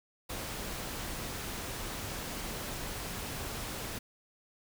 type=noise; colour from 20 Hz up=pink; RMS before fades=-39 dBFS; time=0.29-3.99 s; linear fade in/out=10 ms; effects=none